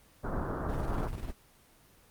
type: low-pass noise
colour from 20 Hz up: pink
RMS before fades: -34 dBFS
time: 0.23-1.09 s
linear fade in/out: 20 ms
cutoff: 1500 Hz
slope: 48 dB/octave
type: noise with tremolo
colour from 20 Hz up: brown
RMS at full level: -35 dBFS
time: 0.68-1.33 s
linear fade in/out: 20 ms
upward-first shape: square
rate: 20 Hz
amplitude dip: 45%
effects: pink hiss -61 dBFS RMS until 2.1 s + Opus 24 kbps